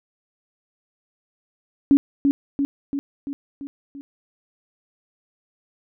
sine tone with echo, 280 Hz, C#4, 18 cents sharp, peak -10 dBFS, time 1.91-1.97 s, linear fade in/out 0 ms, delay 340 ms, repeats 6, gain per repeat -4 dB, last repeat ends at 4.01 s, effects none

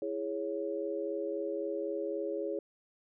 sine chord, C# minor, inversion first, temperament equal with one note detuned, 331.5 / 415.3 / 554.4 Hz, E4 / G#4 / C#5, +10 / 0 / 0 cents, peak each -38 / -36 / -37 dBFS, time 0.02-2.59 s, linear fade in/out 2 ms, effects none

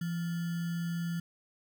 sine tone with sample-and-hold, 169.6 Hz, E3, 50 cents sharp, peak -31 dBFS, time 0.01-1.2 s, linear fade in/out 5 ms, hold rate 1575 Hz, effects none

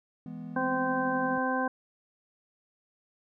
triangle chord, E major, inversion none, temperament equal, 164.81 / 207.7 / 246.9 Hz, E3 / G#3 / B3, 0 / 0 / 0 cents, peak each -40 / -41 / -39 dBFS, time 0.26-1.38 s, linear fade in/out 2 ms
harmonic tone, 258.7 Hz, C4, 19 cents flat, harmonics 1 / 2 / 3 / 4 / 6, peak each -31 / -33 / -33 / -33 / -33 dBFS, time 0.56-1.68 s, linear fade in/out 5 ms
effects none

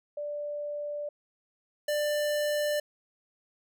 sine / square tone pair in turn, 587.3 / 592.8 Hz, D5 / D5, 0 / +16 cents, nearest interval unison, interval 16 cents, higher second, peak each -32 / -27 dBFS, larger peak second, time 0.17-1.09 / 1.88-2.8 s, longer neither, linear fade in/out 5 ms, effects none

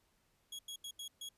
sawtooth tone bursts at uneven times, 3322 Hz, G#7, in tune, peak -40 dBFS, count 5, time 0.52-0.59 / 0.68-0.76 / 0.84-0.91 / 0.99-1.08 / 1.21-1.29 s, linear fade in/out 5 ms, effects pink hiss -75 dBFS RMS until 1.37 s + resampled to 32000 Hz

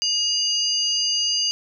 sine tone cluster, 2862 / 4799 / 6250 Hz, F7 / D8 / G8, +42 / +37 / -6 cents, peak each -25 / -21 / -28 dBFS, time 0.02-1.51 s, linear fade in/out 0 ms, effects none

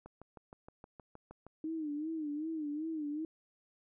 click train, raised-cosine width 1 ms, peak -36 dBFS, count 10, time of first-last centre 0.06-1.466 s, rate 6.4 Hz
sine tone with vibrato, 307.6 Hz, D#4, 20 cents flat, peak -35 dBFS, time 1.64-3.25 s, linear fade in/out 2 ms, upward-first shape sine, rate 2.6 Hz, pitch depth 99 cents each way
effects none

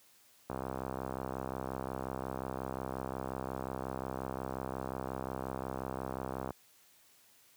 click train, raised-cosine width 1 ms, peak -23 dBFS, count 395, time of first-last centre 0.5-6.506 s, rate 65.6 Hz, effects white hiss -64 dBFS RMS until 7.56 s + high-pass 60 Hz 12 dB/octave

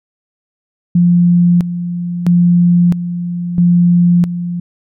sine tone with tremolo, 174.61 Hz, F3, in tune, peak -6 dBFS, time 0.95-4.6 s, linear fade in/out 5 ms, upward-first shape square, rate 0.76 Hz, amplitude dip 70%, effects none

